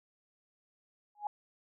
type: tone with exponential growth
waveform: sine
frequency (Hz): 830.6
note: G#5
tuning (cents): 0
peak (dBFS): -28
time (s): 1.15-1.27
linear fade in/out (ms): 2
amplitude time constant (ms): 24
effects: none